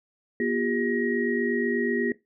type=tone cluster; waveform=sine; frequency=240.9 / 353.4 / 401.6 / 1892 Hz; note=B3 / F4 / G4 / A#6; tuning=-43 / +21 / +42 / +25 cents; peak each=-27 / -29 / -28 / -31 dBFS; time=0.4-2.12 s; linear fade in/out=2 ms; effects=noise-tail reverb RT60 0.2 s tail -18 dB re dry